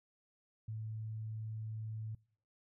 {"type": "tone", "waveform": "sine", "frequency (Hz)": 109.7, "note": "A2", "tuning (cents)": -5, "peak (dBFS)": -39, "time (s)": [0.68, 2.15], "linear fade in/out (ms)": 5, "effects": ["noise-tail reverb RT60 0.6 s tail -25 dB re dry"]}